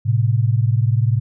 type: tone pair together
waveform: sine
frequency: 110.55 / 130.81 Hz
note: A2 / C3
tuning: +9 / 0 cents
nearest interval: minor third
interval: 291 cents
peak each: -15 / -18 dBFS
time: 0.05-1.2 s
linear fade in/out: 20 ms
effects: none